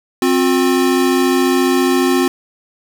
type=tone pair together; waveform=square; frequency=263.7 / 358.2 Hz; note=C4 / F4; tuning=+14 / +44 cents; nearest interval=perfect fourth; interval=530 cents; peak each=-15 dBFS; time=0.22-2.28 s; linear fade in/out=2 ms; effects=none